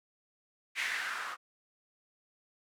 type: noise with low-pass filter sweep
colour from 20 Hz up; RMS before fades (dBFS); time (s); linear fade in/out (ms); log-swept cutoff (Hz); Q
violet; -36; 0.75-1.37; 50; 2200 to 1200; 3.6
effects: none